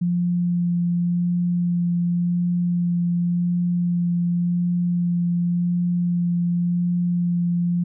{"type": "tone with vibrato", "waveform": "sine", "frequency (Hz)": 174.61, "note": "F3", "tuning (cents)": 0, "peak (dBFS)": -18, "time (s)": [0.01, 7.84], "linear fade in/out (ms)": 10, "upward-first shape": "sine", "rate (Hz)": 0.9, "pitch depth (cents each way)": 10, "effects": []}